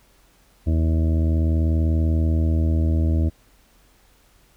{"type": "harmonic tone", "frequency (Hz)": 80.4, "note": "E2", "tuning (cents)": -43, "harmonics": [1, 2, 3, 4, 5, 6, 7, 8], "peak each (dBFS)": [-17, -29, -28, -29, -43, -43, -39, -39], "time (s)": [0.66, 3.3], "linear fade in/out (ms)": 20, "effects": ["added 45 Hz sine -58 dBFS peak until 4.56 s", "pink hiss -58 dBFS RMS until 4.56 s"]}